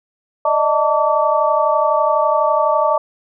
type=tone cluster; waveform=sine; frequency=598 / 630 / 893 / 1150 Hz; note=D5 / D#5 / A5 / D6; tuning=+31 / +21 / +25 / -37 cents; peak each=-18 dBFS; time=0.45-2.98 s; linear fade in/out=5 ms; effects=none